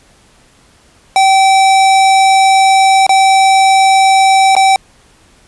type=tone with dropouts; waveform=square; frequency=772 Hz; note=G5; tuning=27 cents flat; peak=-6 dBFS; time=1.16-4.76 s; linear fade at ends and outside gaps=1 ms; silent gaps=3.066-3.093 / 4.552-4.565 s; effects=pink hiss -47 dBFS RMS until 5.47 s + resampled to 24000 Hz